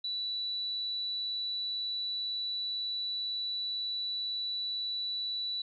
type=tone; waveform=sine; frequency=3951 Hz; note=B7; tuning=in tune; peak=-32 dBFS; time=0.04-5.62 s; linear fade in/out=5 ms; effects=none